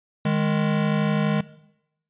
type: tone pair together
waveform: square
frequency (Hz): 154.8 / 206.9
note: D#3 / G#3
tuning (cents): -9 / -6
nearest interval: perfect fourth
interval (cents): 503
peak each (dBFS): -23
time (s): 0.25-1.41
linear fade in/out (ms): 5
effects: noise-tail reverb RT60 0.8 s tail -18 dB re dry + resampled to 8000 Hz